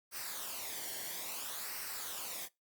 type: noise with flanger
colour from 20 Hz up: white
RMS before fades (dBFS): -42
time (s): 0.11-2.49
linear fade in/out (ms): 50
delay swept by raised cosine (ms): 0.28 to 0.8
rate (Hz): 0.59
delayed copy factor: -0.6
effects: noise-tail reverb RT60 0.2 s tail -22 dB re dry + Opus 48 kbps